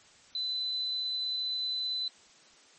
sine tone, 4015 Hz, B7, 28 cents sharp, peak -30 dBFS, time 0.35-2.08 s, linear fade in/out 2 ms, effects white hiss -58 dBFS RMS until 2.78 s + MP3 32 kbps

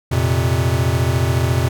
square chord, F suspended fourth, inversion none, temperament equal, 87.31 / 116.54 / 130.81 Hz, F2 / Bb2 / C3, 0 / 0 / 0 cents, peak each -20 dBFS, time 0.11-1.69 s, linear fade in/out 10 ms, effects none

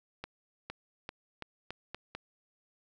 accelerating click train, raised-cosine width 0.3 ms, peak -23 dBFS, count 7, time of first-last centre 0.24-2.15 s, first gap 460 ms, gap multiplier 0.85, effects none

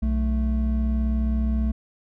triangle tone pair together, 61.74 / 220 Hz, B1 / A3, 0 / 0 cents, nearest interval octave + minor seventh, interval 2200 cents, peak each -19 / -24 dBFS, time 0.02-1.72 s, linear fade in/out 10 ms, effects none

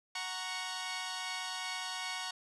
10% pulse chord, F# major, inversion none, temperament equal, 740 / 932.3 / 1108.7 Hz, F#5 / A#5 / C#6, 0 / 0 / 0 cents, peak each -33 dBFS, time 0.15-2.31 s, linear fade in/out 5 ms, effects resampled to 24000 Hz

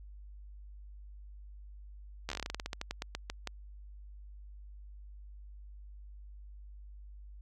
slowing click train, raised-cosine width 0.2 ms, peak -19 dBFS, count 20, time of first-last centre 2.29-3.473 s, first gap 12 ms, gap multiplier 1.16, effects added 50 Hz sine -47 dBFS peak until 7.41 s

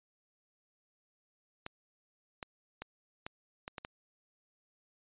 clicks, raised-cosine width 0.3 ms, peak -24 dBFS, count 7, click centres 1.664 / 2.428 / 2.82 / 3.265 / 3.679 / 3.782 / 3.849 s, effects resampled to 8000 Hz

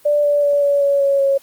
sine tone with pitch steps, 587.3 / 580.9 / 574.5 / 568.3 / 562.1 / 555.9 / 549.9 Hz, D5 / D5 / D5 / C#5 / C#5 / C#5 / C#5, 0 / -19 / -38 / +43 / +24 / +5 / -14 cents, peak -12 dBFS, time 0.05-1.38 s, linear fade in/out 10 ms, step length 190 ms, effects white hiss -49 dBFS RMS until 1.42 s + Opus 24 kbps

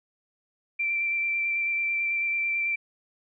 sine tone with vibrato, 2349 Hz, D7, in tune, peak -24 dBFS, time 0.79-2.76 s, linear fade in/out 10 ms, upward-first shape square, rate 9.1 Hz, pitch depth 10 cents each way, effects none

